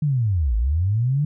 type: linear two-way sweep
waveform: sine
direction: down then up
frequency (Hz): 155.56 to 51.2 to 151.8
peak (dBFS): -17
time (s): 0.02-1.25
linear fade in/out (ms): 5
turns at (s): 0.56
effects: none